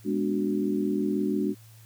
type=chord; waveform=sine; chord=G# half-diminished seventh; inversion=none; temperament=equal; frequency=207.7 / 246.9 / 293.7 / 370 Hz; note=G#3 / B3 / D4 / F#4; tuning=0 / 0 / 0 / 0 cents; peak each=-28 / -34 / -28 / -30 dBFS; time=0.04-1.55 s; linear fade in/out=50 ms; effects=added 111 Hz sine -49 dBFS peak until 1.85 s + white hiss -57 dBFS RMS until 1.85 s

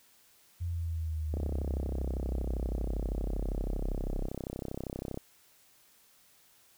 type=linear sweep; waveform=sine; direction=down; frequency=87 to 31.39 Hz; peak=-31 dBFS; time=0.6-4.28 s; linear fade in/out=20 ms
type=click train; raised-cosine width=2 ms; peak=-23 dBFS; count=126; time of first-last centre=1.34-5.174 s; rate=32.6 Hz
effects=white hiss -63 dBFS RMS until 6.77 s

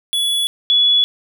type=tone pair in turn; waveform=square / sine; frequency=3404 / 3404 Hz; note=G#7 / G#7; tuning=+42 / +42 cents; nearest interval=unison; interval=0 cents; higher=neither; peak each=-16 / -10 dBFS; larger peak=second; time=0.13-0.47 / 0.7-1.04 s; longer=neither; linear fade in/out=0 ms; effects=none

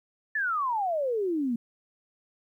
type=exponential sweep; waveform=sine; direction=down; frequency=1788 to 225 Hz; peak=-25 dBFS; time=0.35-1.56 s; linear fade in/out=5 ms; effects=11-bit

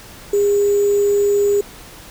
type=tone with sample-and-hold; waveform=sine; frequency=406.4 Hz; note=G#4; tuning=38 cents flat; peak=-12 dBFS; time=0.33-1.61 s; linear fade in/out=5 ms; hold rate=7350 Hz; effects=pink hiss -39 dBFS RMS until 2.1 s

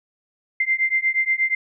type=beating tone pair; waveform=sine; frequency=2084 / 2092.4 Hz; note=C7 / C7; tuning=-7 / -1 cents; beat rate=8.4 Hz; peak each=-21 dBFS; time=0.6-1.55 s; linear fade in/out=5 ms; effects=none

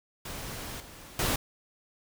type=noise with level steps; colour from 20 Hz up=pink; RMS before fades=-39 / -48 / -28 dBFS; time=0.25-1.36 s; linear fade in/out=5 ms; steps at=0.8 / 1.19 s; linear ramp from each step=2 ms; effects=none

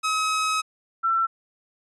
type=tone pair in turn; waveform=sawtooth / sine; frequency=1276 / 1343.4 Hz; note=D#6 / E6; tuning=+43 / +32 cents; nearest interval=minor second; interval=89 cents; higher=second; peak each=-18 / -19 dBFS; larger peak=first; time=0.03-0.62 / 1.03-1.27 s; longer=first; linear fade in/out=20 ms; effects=resampled to 24000 Hz

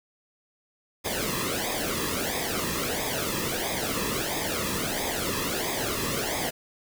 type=noise with flanger; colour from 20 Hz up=pink; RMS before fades=-29 dBFS; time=1.04-6.51 s; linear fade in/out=20 ms; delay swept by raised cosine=0.69 to 1.37 ms; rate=1.5 Hz; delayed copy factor=-0.75; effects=none

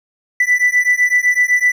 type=beating tone pair; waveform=triangle; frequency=1977 / 1984.9 Hz; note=B6 / B6; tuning=+1 / +8 cents; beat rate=7.9 Hz; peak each=-12 dBFS; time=0.4-1.72 s; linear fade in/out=5 ms; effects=tanh soft clip ceiling -2 dBFS

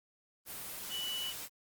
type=tone in noise; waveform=sine; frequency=2960 Hz; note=F#7; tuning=in tune; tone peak=-36 dBFS; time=0.89-1.34 s; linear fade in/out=50 ms; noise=white; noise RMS=-43 dBFS; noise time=0.45-1.49 s; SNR=+4 dB; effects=Opus 24 kbps

